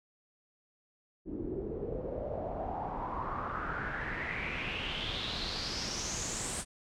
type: noise with low-pass filter sweep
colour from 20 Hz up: pink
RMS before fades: -37 dBFS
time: 1.25-6.65 s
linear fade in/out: 50 ms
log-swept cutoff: 310 to 8800 Hz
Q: 5.7
effects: none